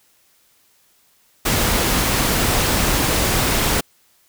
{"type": "noise", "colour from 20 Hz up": "pink", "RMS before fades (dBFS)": -18, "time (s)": [1.45, 3.81], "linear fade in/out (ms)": 10, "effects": ["white hiss -58 dBFS RMS until 4.28 s"]}